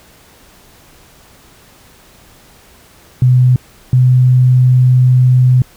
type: tone pair in turn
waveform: sine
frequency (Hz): 126.2 / 126.79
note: B2 / B2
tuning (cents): +38 / +46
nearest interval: unison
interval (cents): 8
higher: second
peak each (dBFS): -5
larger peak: neither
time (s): 3.22-3.56 / 3.93-5.62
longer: second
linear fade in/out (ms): 2
effects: pink hiss -44 dBFS RMS until 5.76 s